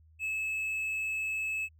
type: tone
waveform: triangle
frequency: 2597 Hz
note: E7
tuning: 26 cents flat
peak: -29 dBFS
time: 0.19-1.69 s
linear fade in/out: 50 ms
effects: added 79 Hz sine -57 dBFS peak until 1.79 s